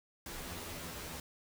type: noise with comb filter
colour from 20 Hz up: pink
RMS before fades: -44 dBFS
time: 0.26-1.2 s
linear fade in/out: 2 ms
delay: 12 ms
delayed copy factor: +0.9
effects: none